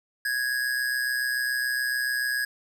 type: tone with amplitude modulation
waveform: square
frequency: 1661.2 Hz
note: G#6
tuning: in tune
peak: -23 dBFS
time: 0.25-2.45 s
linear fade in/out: 5 ms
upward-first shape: sine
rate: 127 Hz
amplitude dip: 55%
effects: none